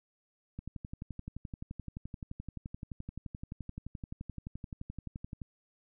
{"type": "click train", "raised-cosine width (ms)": 5, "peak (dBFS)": -28, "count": 57, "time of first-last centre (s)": [0.59, 5.418], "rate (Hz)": 11.6, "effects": []}